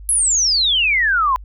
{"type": "exponential sweep", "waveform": "sine", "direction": "down", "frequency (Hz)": [11120, 990], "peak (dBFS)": -13, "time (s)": [0.09, 1.36], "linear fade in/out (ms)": 0, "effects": ["added 50 Hz sine -33 dBFS peak until 1.44 s"]}